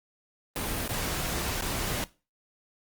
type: noise with dropouts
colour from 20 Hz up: pink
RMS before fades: -31 dBFS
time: 0.56-2.04 s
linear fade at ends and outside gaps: 0 ms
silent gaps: 0.878-0.892 / 1.61-1.622 s
effects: noise-tail reverb RT60 0.3 s tail -19 dB re dry + Opus 32 kbps